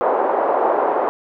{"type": "band-pass noise", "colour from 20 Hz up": "white", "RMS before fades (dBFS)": -18, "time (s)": [0.01, 1.09], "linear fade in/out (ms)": 0, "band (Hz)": [390, 900], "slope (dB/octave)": 24, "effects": []}